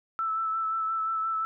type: tone with vibrato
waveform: sine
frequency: 1318.5 Hz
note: E6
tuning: in tune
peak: -26 dBFS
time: 0.19-1.45 s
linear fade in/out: 0 ms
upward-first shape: sine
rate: 5.7 Hz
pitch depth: 20 cents each way
effects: none